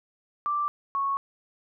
sine tone pair in turn, 1174.7 / 1104.6 Hz, D6 / C#6, 0 / -6 cents, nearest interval minor second, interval 106 cents, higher first, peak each -24 dBFS, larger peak neither, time 0.46-0.68 / 0.95-1.17 s, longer neither, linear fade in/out 0 ms, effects none

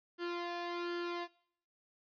sawtooth tone with flanger, 347.3 Hz, F4, 10 cents flat, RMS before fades -39 dBFS, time 0.18-1.28 s, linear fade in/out 50 ms, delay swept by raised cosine 0.64 to 1.17 ms, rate 1.3 Hz, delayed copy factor +0.65, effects noise-tail reverb RT60 0.6 s tail -21 dB re dry + resampled to 11025 Hz

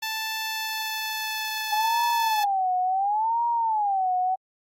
10% pulse tone with pitch glide, 880 to 869.4 Hz, A5 to A5, 0 to -21 cents, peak -19 dBFS, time 0.02-2.44 s, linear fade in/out 10 ms, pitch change -21 cents, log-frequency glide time 0.39-1.49 s
sine tone with vibrato, 830.6 Hz, G#5, in tune, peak -21 dBFS, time 1.71-4.36 s, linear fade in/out 20 ms, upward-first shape sine, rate 0.71 Hz, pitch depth 220 cents each way
effects AAC 48 kbps

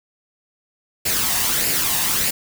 white noise with flanger, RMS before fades -20 dBFS, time 1.05-2.31 s, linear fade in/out 10 ms, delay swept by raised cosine 0.41 to 1.1 ms, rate 1.6 Hz, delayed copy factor +0.5, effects none

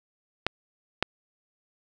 clicks, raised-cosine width 0.3 ms, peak -7 / -6 dBFS, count 2, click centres 0.466 / 1.026 s, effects none

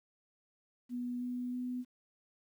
sine tone with pitch steps, 245.1 / 247.2 / 249.4 Hz, B3 / B3 / B3, -13 / +2 / +17 cents, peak -35 dBFS, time 0.89-1.85 s, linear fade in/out 50 ms, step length 320 ms, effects 11-bit

